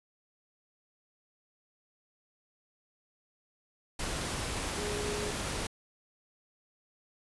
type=tone in noise; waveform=sine; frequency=415.3 Hz; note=G#4; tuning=in tune; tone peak=-36 dBFS; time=4.78-5.31 s; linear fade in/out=5 ms; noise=pink; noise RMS=-35 dBFS; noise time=3.99-5.67 s; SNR=-4 dB; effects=resampled to 24000 Hz